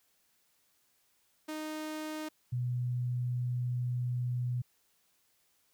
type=tone pair in turn; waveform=sawtooth / sine; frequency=309.3 / 123.39 Hz; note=D#4 / B2; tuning=-10 / -1 cents; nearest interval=octave + major third; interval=1591 cents; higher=first; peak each=-33 / -30 dBFS; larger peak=second; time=1.48-2.29 / 2.52-4.62 s; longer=second; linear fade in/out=10 ms; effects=white hiss -72 dBFS RMS until 5.73 s